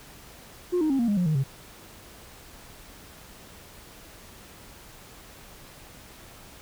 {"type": "tone with pitch steps", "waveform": "sine", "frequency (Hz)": [356.8, 310.6, 270.4, 235.4, 204.9, 178.4, 155.31, 135.2], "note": ["F4", "D#4", "C#4", "A#3", "G#3", "F3", "D#3", "C#3"], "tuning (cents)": [37, -3, -43, 17, -23, 37, -3, -43], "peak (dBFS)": -19, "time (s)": [0.72, 1.44], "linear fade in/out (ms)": 20, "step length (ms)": 90, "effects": ["tanh soft clip ceiling -19 dBFS", "pink hiss -48 dBFS RMS until 6.61 s"]}